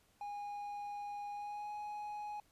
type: tone with pitch glide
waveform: triangle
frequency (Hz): 820 to 834.8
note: G#5 to G#5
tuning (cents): -22 to +9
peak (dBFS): -39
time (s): 0.21-2.4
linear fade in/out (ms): 2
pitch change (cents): +31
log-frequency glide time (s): 1.32-1.71
effects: pink hiss -71 dBFS RMS until 2.51 s + resampled to 32000 Hz